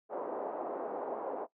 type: band-pass noise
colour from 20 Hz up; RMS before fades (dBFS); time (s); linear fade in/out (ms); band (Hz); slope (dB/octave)
pink; -38; 0.09-1.47; 50; 380 to 870; 24
effects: noise-tail reverb RT60 0.1 s tail -17 dB re dry